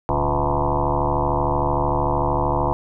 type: tone with frequency modulation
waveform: sine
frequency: 498.6 Hz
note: B4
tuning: 16 cents sharp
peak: -17 dBFS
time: 0.09-2.73 s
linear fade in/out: 0 ms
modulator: 73.2 Hz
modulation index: 7.2
effects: none